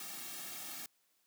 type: noise with comb filter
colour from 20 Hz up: white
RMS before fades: -45 dBFS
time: 0-0.86 s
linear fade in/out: 2 ms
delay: 2 ms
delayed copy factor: -0.75
effects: white hiss -75 dBFS RMS until 1.26 s + high-pass 150 Hz 12 dB/octave